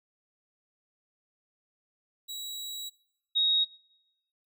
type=tone pair in turn; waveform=sawtooth / sine; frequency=3885 / 3770 Hz; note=B7 / A#7; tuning=-29 / +19 cents; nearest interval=minor second; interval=52 cents; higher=first; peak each=-33 / -22 dBFS; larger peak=second; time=2.28-2.9 / 3.35-3.65 s; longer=first; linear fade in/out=20 ms; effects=noise-tail reverb RT60 0.9 s tail -24 dB re dry